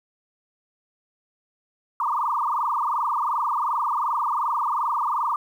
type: tone with frequency modulation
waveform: sine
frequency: 1069 Hz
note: C6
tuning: 37 cents sharp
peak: -21 dBFS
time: 2-5.36 s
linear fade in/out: 2 ms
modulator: 22.7 Hz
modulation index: 6.9
effects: 9-bit